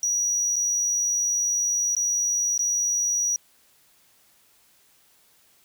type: tone with dropouts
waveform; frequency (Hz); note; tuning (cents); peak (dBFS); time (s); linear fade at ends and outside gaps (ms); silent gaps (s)
triangle; 5800; F#8; -35; -20; 0.03-3.36; 1; 0.559-0.564 / 1.95-1.966 / 2.578-2.592
effects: white hiss -60 dBFS RMS until 5.64 s